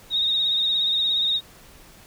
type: tone with vibrato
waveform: sine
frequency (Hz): 3729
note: A#7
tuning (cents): 0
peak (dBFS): -19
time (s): 0.1-1.41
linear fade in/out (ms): 50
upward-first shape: sine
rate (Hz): 17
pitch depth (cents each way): 40
effects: pink hiss -49 dBFS RMS until 2.06 s